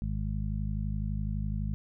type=harmonic tone; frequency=51.91 Hz; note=G#1; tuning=in tune; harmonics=1 / 2 / 3 / 4; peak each=-32 / -35 / -37 / -38 dBFS; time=0.02-1.74 s; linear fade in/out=0 ms; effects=none